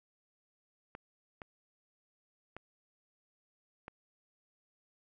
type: clicks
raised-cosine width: 0.5 ms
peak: -29 dBFS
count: 4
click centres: 0.951 / 1.418 / 2.566 / 3.881 s
effects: none